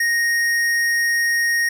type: tone with hard clipping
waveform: sine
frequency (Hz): 1864.7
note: A#6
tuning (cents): 0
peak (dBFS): -18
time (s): 0-1.69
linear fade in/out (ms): 5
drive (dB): 13
effects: none